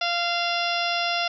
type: harmonic tone with a mistuned harmonic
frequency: 692 Hz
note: F5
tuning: 16 cents flat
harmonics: 1 / 2 / 3 / 4 / 5 / 6 / 7 / 8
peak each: -27 / -30 / -33 / -29 / -31 / -36 / -33 / -36 dBFS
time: 0.01-1.28 s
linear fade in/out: 5 ms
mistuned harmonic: 7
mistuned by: +43 cents
effects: none